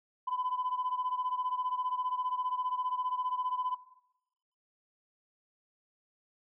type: beating tone pair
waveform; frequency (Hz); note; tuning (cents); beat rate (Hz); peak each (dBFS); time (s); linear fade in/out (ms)
sine; 1002 / 1017; B5 / C6; +25 / -50; 15; -32 / -34; 0.27-3.75; 10
effects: noise-tail reverb RT60 0.9 s tail -17 dB re dry + tanh soft clip ceiling -25 dBFS